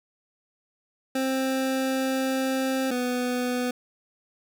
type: tone pair in turn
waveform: 25% pulse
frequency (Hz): 263.9 / 248.3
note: C4 / B3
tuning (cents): +15 / +9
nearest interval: minor second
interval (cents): 106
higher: first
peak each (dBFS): -20 / -21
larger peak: first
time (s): 1.15-2.91 / 2.91-3.71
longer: first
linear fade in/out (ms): 5
effects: none